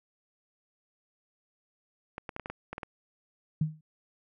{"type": "clicks", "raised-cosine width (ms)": 0.5, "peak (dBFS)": -22, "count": 9, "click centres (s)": [2.181, 2.292, 2.364, 2.397, 2.459, 2.5, 2.73, 2.781, 2.832]}
{"type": "tone with exponential decay", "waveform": "sine", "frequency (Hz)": 155.56, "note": "D#3", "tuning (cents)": 0, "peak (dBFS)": -21, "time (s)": [3.61, 3.81], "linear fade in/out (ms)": 5, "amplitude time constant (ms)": 43}
{"effects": []}